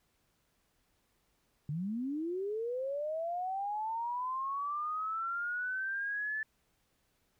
sine linear sweep, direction up, 139.4 to 1753 Hz, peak -33 dBFS, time 1.69-6.43 s, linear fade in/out 2 ms, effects pink hiss -75 dBFS RMS until 7.39 s

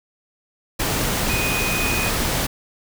sine tone in noise, 2489 Hz, D#7, in tune, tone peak -24 dBFS, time 1.29-2.1 s, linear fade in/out 10 ms, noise pink, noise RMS -22 dBFS, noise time 0.79-2.47 s, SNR -5 dB, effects none

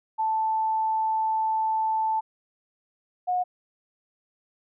sine tone pair in turn, 880 / 725.1 Hz, A5 / F#5, 0 / -35 cents, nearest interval minor third, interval 335 cents, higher first, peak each -22 dBFS, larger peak neither, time 0.18-2.21 / 3.27-3.44 s, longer first, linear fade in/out 20 ms, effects none

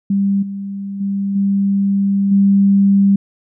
sine tone with level steps, 197.9 Hz, G3, 17 cents sharp, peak -12 / -22 / -16 / -12 / -8 dBFS, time 0.1-3.16 s, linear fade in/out 5 ms, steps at 0.42 / 1 / 1.35 / 2.31 s, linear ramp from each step 10 ms, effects none

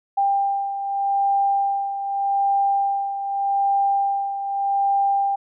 sine beating tone pair, 794 / 794.83 Hz, G5 / G5, +22 / +24 cents, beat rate 0.83 Hz, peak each -19 / -26 dBFS, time 0.17-5.36 s, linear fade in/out 10 ms, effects none

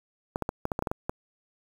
clicks, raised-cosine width 1 ms, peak -14 dBFS, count 10, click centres 0.359 / 0.423 / 0.491 / 0.654 / 0.718 / 0.791 / 0.824 / 0.872 / 0.915 / 1.095 s, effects 7-bit

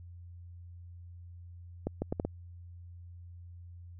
accelerating click train, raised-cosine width 2 ms, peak -18 dBFS, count 5, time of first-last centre 1.87-2.25 s, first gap 150 ms, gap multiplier 0.7, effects added 87 Hz sine -46 dBFS peak until 3.99 s

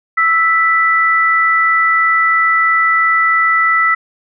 sine tone pair together, 1318.5 / 1975.5 Hz, E6 / B6, 0 / 0 cents, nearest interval perfect fifth, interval 700 cents, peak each -12 dBFS, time 0.17-3.95 s, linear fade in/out 10 ms, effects none

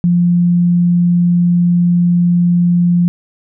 sine tone, 174.61 Hz, F3, in tune, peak -8 dBFS, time 0.04-3.08 s, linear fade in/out 0 ms, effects none

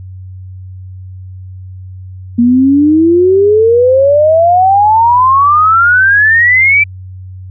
sine exponential sweep, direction up, 233.1 to 2349 Hz, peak -4 dBFS, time 2.38-6.84 s, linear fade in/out 10 ms, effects added 93 Hz sine -25 dBFS peak until 7.5 s

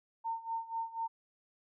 sine tone with tremolo, 910 Hz, A#5, 42 cents flat, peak -32 dBFS, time 0.24-1.08 s, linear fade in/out 20 ms, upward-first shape sine, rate 4.1 Hz, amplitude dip 85%, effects none

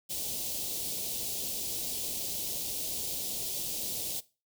white band-stop noise, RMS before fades -35 dBFS, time 0.09-4.21 s, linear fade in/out 20 ms, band 670 to 3100 Hz, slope 24 dB/octave, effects noise-tail reverb RT60 0.3 s tail -19 dB re dry

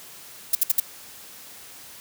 violet noise bursts, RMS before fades -18 dBFS, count 4, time 0.53-0.801 s, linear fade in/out 5 ms, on 22 ms, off 61 ms, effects white hiss -44 dBFS RMS until 2 s + high-pass 60 Hz 12 dB/octave

